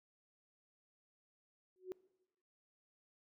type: tone with exponential growth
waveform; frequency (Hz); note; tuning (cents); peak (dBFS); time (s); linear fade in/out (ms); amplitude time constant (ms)
sine; 370; F#4; 0; -37; 1.76-1.92; 0; 33
effects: noise-tail reverb RT60 1.0 s tail -22 dB re dry